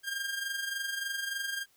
sawtooth tone with amplitude modulation, 1606 Hz, G6, 41 cents sharp, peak -27 dBFS, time 0.03-1.66 s, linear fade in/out 50 ms, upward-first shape sine, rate 23.4 Hz, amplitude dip 55%, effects white hiss -67 dBFS RMS until 1.76 s

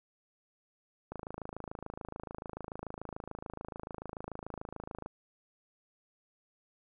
click train, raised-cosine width 1 ms, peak -26 dBFS, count 107, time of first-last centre 1.12-5.061 s, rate 26.9 Hz, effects none

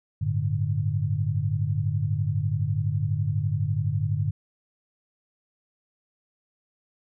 sine chord, G suspended second, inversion none, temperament equal, 98 / 110 / 146.83 Hz, G2 / A2 / D3, 0 / 0 / 0 cents, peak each -27 dBFS, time 0.21-4.31 s, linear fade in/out 10 ms, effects none

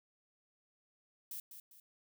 violet noise with echo, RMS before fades -44 dBFS, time 1.31-1.4 s, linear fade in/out 2 ms, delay 200 ms, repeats 2, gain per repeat -8 dB, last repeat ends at 1.8 s, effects none

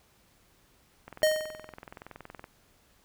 click train, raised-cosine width 0.5 ms, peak -28 dBFS, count 30, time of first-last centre 1.08-2.442 s, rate 21.3 Hz
square tone with exponential decay, 620 Hz, D#5, 6 cents flat, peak -19 dBFS, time 1.23-1.74 s, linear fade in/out 0 ms, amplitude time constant 110 ms
effects pink hiss -64 dBFS RMS until 3.04 s

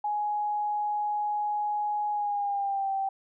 sine tone with pitch glide, 835 to 779.1 Hz, G#5 to G5, +9 to -11 cents, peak -26 dBFS, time 0.04-3.09 s, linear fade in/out 5 ms, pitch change -120 cents, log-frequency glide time 2.11-2.91 s, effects none

